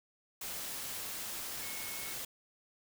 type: tone in noise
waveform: sine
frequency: 2190 Hz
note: C#7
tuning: 22 cents flat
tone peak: -48 dBFS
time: 1.62-2.14 s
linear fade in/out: 5 ms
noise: white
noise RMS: -41 dBFS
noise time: 0.41-2.25 s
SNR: -10 dB
effects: none